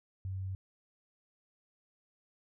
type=tone; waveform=sine; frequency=95 Hz; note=F#2; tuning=46 cents sharp; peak=-35 dBFS; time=0.25-0.55 s; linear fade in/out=0 ms; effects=none